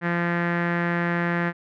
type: tone with low-pass filter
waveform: sawtooth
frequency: 172.2 Hz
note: F3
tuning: 24 cents flat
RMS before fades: -24 dBFS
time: 0.01-1.53 s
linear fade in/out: 50 ms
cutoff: 1800 Hz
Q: 4.4
effects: none